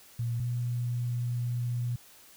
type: tone pair in turn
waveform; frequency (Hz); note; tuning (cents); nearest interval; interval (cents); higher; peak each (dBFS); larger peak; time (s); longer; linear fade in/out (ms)
sine; 117.9 / 121.14; A#2 / B2; +20 / -33; unison; 47; second; -28; neither; 0.19-0.4 / 0.4-1.96; second; 5
effects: white hiss -55 dBFS RMS until 2.36 s